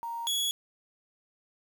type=tone pair in turn; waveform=sine / sawtooth; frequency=930 / 3364 Hz; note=A#5 / G#7; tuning=-4 / +22 cents; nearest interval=octave + minor seventh; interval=2226 cents; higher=second; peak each=-33 / -24 dBFS; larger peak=second; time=0.03-0.27 / 0.27-0.51 s; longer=neither; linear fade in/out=0 ms; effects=9-bit